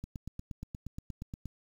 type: click train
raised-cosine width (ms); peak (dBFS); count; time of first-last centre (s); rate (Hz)
5; -27; 13; 0.04-1.457; 8.47
effects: 9-bit